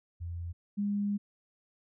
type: tone pair in turn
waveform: sine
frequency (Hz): 85.6 / 203.6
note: F2 / G#3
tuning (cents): -34 / -34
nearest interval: octave + minor third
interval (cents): 1500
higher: second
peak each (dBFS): -35 / -28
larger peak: second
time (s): 0.2-0.53 / 0.77-1.18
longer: second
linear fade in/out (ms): 20
effects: none